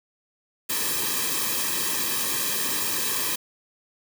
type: noise with comb filter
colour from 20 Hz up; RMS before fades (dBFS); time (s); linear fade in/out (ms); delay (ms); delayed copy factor
white; -26; 0.69-3.36; 10; 1.4; -0.9
effects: none